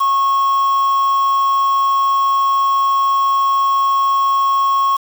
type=tone with quantisation; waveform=triangle; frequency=1094 Hz; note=C#6; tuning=23 cents flat; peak=-10 dBFS; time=0-4.97 s; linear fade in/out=10 ms; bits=5; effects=none